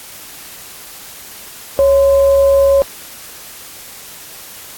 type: tone with frequency modulation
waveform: sine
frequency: 552 Hz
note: C#5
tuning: 7 cents flat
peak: -7 dBFS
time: 1.79-2.82 s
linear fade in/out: 0 ms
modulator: 481 Hz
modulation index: 0.23
effects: white hiss -34 dBFS RMS until 4.77 s + AAC 64 kbps